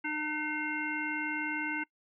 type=harmonic tone; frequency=303.3 Hz; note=D#4; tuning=44 cents flat; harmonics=1 / 3 / 5 / 7 / 9; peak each=-37 / -40 / -37 / -36 / -41 dBFS; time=0.04-1.84 s; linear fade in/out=10 ms; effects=noise-tail reverb RT60 0.1 s tail -23 dB re dry

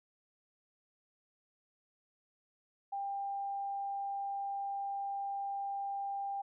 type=tone; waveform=sine; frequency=795 Hz; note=G5; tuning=24 cents sharp; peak=-35 dBFS; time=2.92-6.42 s; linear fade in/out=10 ms; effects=none

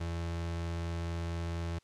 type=tone; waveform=35% pulse; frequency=84.3 Hz; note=E2; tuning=39 cents sharp; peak=-32 dBFS; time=0-1.79 s; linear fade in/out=10 ms; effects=white hiss -70 dBFS RMS until 1.83 s + low-pass 7000 Hz 12 dB/octave

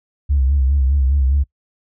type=tone with vibrato; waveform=sine; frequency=68.2 Hz; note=C#2; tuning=28 cents flat; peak=-11 dBFS; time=0.29-1.44 s; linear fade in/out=20 ms; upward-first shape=sine; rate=4.9 Hz; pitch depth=87 cents each way; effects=noise-tail reverb RT60 0.1 s tail -24 dB re dry + tanh soft clip ceiling -8 dBFS

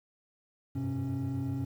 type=tone cluster; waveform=triangle; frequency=92.7 / 100.6 / 128.8 / 274.4 Hz; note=F#2 / G2 / C3 / C#4; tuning=+4 / +45 / -27 / -17 cents; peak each=-39 / -36 / -31 / -32 dBFS; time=0.75-1.65 s; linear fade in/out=10 ms; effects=tanh soft clip ceiling -24 dBFS + 10-bit

